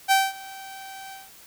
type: tone with ADSR envelope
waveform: sawtooth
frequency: 775 Hz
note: G5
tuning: 20 cents flat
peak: -11 dBFS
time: 0.08-1.31 s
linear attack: 34 ms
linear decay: 210 ms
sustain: -23 dB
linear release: 190 ms
effects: white hiss -49 dBFS RMS until 1.46 s